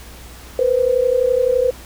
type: tone pair together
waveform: sine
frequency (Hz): 481.5 / 513.3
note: B4 / C5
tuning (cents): -44 / -33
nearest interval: minor second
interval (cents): 111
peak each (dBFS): -17 / -15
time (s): 0.59-1.71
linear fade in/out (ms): 2
effects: added 60 Hz sine -39 dBFS peak until 1.85 s + pink hiss -40 dBFS RMS until 1.85 s